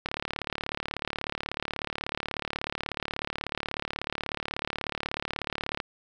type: click train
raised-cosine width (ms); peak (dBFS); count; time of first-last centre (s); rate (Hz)
0.3; -14; 210; 0.06-5.802; 36.4
effects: none